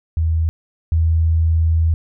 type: tone pair in turn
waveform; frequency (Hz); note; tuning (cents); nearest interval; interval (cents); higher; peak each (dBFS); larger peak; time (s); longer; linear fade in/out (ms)
sine; 80.9 / 81.37; E2 / E2; -32 / -22; unison; 10; second; -14 / -12; second; 0.17-0.49 / 0.92-1.94; second; 0
effects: none